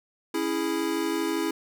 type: chord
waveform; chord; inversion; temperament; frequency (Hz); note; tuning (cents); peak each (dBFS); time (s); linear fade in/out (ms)
square; C# minor; none; equal; 277.2 / 329.6 / 415.3; C#4 / E4 / G#4; 0 / 0 / 0; -33 / -28 / -32; 0.34-1.51; 5
effects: none